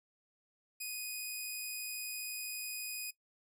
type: tone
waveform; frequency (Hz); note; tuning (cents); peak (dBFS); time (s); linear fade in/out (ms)
10% pulse; 2489; D#7; 0; -30; 0.8-3.11; 10
effects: noise-tail reverb RT60 0.1 s tail -20 dB re dry